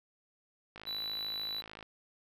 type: click train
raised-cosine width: 0.3 ms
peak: -30 dBFS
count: 58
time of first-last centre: 0.76-1.827 s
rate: 53.4 Hz
type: tone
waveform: triangle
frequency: 3959 Hz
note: B7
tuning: 3 cents sharp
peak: -34 dBFS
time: 0.86-1.62 s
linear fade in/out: 20 ms
effects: none